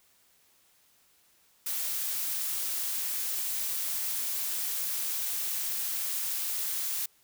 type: noise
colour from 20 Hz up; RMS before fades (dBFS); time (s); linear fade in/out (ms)
blue; -32; 1.66-7.06; 5
effects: white hiss -65 dBFS RMS until 7.23 s